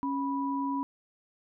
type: tone pair together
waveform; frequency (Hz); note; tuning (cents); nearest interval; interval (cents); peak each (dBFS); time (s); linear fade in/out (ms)
sine; 275.7 / 982.5; C#4 / B5; -9 / -9; octave + minor seventh; 2200; -30 / -32; 0.03-0.83; 0
effects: none